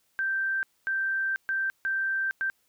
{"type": "tone bursts at uneven times", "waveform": "sine", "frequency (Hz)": 1566, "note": "G6", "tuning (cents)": -2, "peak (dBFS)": -25, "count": 5, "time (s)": [[0.19, 0.63], [0.87, 1.36], [1.49, 1.7], [1.85, 2.31], [2.41, 2.5]], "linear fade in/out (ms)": 0, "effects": ["white hiss -70 dBFS RMS until 2.68 s"]}